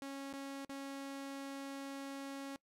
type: tone with dropouts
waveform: sawtooth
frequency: 275.1 Hz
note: C#4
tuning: 13 cents flat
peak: -39 dBFS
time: 0.02-2.56 s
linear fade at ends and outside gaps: 1 ms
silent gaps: 0.328-0.336 / 0.649-0.694 s
effects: noise-tail reverb RT60 0.1 s tail -22 dB re dry + low-pass 12000 Hz 12 dB/octave